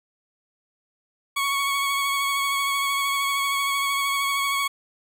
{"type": "tone with vibrato", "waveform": "20% pulse", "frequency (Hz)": 1112, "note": "C#6", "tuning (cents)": 5, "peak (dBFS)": -17, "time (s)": [1.36, 4.68], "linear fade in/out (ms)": 10, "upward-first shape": "triangle", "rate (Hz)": 13, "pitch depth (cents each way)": 26, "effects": []}